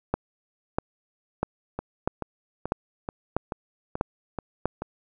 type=two click trains; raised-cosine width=1 ms; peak=-16 / -9 dBFS; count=8 / 8; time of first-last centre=1.79-4.82 / 0.14-4.656 s; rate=2.31 / 1.55 Hz; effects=none